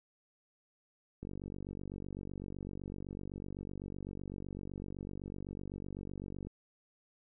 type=click train; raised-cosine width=3 ms; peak=-30 dBFS; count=252; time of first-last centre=1.23-6.47 s; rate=47.9 Hz; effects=none